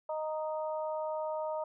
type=harmonic tone; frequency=310.6 Hz; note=D#4; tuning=3 cents flat; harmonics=2 / 3 / 4; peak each=-34 / -38 / -46 dBFS; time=0.09-1.64 s; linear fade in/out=5 ms; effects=none